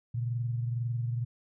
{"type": "tone pair together", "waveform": "sine", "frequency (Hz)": [117.9, 140], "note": ["A#2", "C#3"], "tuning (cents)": [20, 18], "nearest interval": "minor third", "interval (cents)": 298, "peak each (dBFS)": [-29, -39], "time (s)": [0.14, 1.25], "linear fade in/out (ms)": 10, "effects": []}